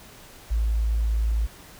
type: tone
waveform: sine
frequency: 55.3 Hz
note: A1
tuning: 9 cents sharp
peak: -20 dBFS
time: 0.5-1.47 s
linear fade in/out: 20 ms
effects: pink hiss -47 dBFS RMS until 1.79 s